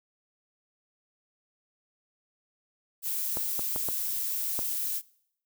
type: noise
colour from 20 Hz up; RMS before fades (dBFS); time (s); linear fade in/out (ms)
violet; -31; 3.02-5.02; 50
type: clicks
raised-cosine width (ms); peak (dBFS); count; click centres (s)
1; -21; 5; 3.371 / 3.593 / 3.761 / 3.887 / 4.591
effects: noise-tail reverb RT60 0.7 s tail -23 dB re dry